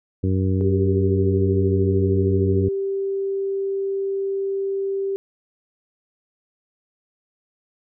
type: harmonic tone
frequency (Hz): 94.6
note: F#2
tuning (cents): +39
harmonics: 1 / 2 / 3 / 4 / 5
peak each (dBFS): -19 / -25 / -26 / -29 / -32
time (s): 0.23-2.69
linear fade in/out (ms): 10
type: tone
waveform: sine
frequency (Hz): 391.5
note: G4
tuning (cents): -2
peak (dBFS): -21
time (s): 0.61-5.16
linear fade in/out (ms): 0
effects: none